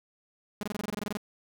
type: tone bursts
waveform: sawtooth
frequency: 207.7 Hz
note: G#3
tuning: in tune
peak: -27 dBFS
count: 13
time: 0.61-1.171 s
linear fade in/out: 0 ms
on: 21 ms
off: 24 ms
effects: none